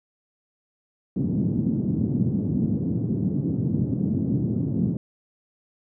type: band-pass noise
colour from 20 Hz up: white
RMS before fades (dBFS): -24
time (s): 1.16-4.97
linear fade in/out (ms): 2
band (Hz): 110 to 250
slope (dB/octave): 24
effects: none

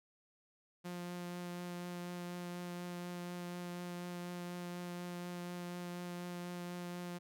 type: tone with vibrato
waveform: sawtooth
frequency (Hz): 176.3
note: F3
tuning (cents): +17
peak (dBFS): -38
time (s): 0.84-7.19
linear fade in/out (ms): 20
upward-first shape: triangle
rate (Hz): 4.1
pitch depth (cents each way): 11
effects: none

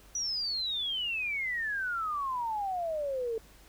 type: exponential sweep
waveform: sine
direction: down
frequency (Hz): 5920 to 440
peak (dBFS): -30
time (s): 0.15-3.38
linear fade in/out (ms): 2
effects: added 50 Hz sine -57 dBFS peak until 3.68 s + pink hiss -58 dBFS RMS until 3.68 s

